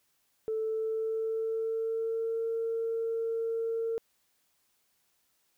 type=tone with pitch glide; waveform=sine; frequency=440 to 455.3 Hz; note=A4 to A#4; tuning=0 to -41 cents; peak=-28 dBFS; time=0.48-3.98 s; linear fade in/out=0 ms; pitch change=+59 cents; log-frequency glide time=0.59-2.47 s; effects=tanh soft clip ceiling -24 dBFS + white hiss -73 dBFS RMS until 5.57 s